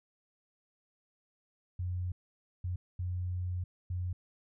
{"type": "tone bursts at uneven times", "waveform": "sine", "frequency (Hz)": 89.9, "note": "F#2", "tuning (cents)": -49, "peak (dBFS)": -32, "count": 4, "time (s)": [[1.79, 2.12], [2.64, 2.76], [2.99, 3.64], [3.9, 4.13]], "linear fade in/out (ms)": 5, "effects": []}